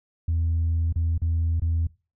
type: tone with dropouts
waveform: sine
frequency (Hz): 82.41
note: E2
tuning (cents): 0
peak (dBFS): -19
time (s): 0.28-1.87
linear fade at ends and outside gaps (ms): 5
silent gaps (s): 0.926-0.958 / 1.179-1.218 / 1.598-1.619
effects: noise-tail reverb RT60 0.3 s tail -22 dB re dry + tanh soft clip ceiling -18 dBFS